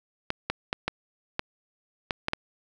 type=clicks; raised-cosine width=0.3 ms; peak=-10 dBFS; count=8; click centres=0.304 / 0.5 / 0.729 / 0.88 / 1.394 / 2.108 / 2.284 / 2.334 s; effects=none